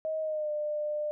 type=tone with pitch glide; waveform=sine; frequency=630 to 599.5 Hz; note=D#5 to D5; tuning=+21 to +36 cents; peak=-29 dBFS; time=0.05-1.11 s; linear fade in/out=0 ms; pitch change=-85 cents; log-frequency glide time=0.21-0.51 s; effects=none